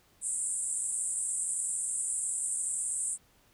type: band-pass noise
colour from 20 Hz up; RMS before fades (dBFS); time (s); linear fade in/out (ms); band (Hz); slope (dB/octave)
white; -33; 0.21-3.18; 50; 7700 to 9500; 96
effects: pink hiss -65 dBFS RMS until 3.53 s